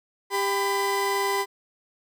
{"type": "tone pair together", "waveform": "30% pulse", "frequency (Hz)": [396.2, 1001.5], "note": ["G4", "B5"], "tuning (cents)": [18, 24], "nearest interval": "octave + major third", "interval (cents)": 1606, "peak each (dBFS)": -23, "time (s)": [0.3, 1.46], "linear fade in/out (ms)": 50, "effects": []}